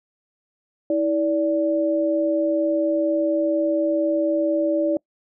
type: tone pair together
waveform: sine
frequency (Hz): 323.2 / 581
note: E4 / D5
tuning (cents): -34 / -19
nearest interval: minor seventh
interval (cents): 1015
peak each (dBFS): -21 / -20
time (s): 0.9-4.97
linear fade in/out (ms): 2
effects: noise-tail reverb RT60 0.1 s tail -25 dB re dry